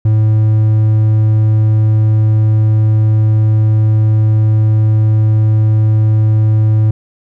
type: tone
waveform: triangle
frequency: 108.5 Hz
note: A2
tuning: 24 cents flat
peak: -5 dBFS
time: 0.05-6.91 s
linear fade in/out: 5 ms
effects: none